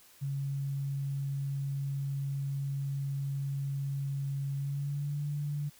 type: tone with pitch glide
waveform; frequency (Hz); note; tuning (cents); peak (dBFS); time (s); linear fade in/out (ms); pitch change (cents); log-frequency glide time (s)
sine; 138.59 to 145.99; C#3 to D3; 0 to -10; -31; 0.21-5.7; 20; +90; 4.55-5.22
effects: white hiss -59 dBFS RMS until 5.79 s